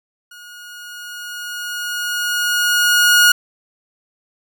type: tone with level ramp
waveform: sawtooth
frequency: 1441 Hz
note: F#6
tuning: 46 cents flat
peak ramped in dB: -34 to -4 dBFS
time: 0.31-3.32 s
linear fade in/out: 5 ms
effects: none